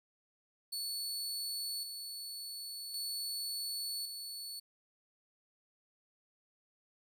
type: tone with tremolo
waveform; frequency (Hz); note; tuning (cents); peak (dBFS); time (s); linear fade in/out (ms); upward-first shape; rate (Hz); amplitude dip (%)
sawtooth; 4435; C#8; 0; -34; 0.72-4.6; 10; square; 0.45; 45
effects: none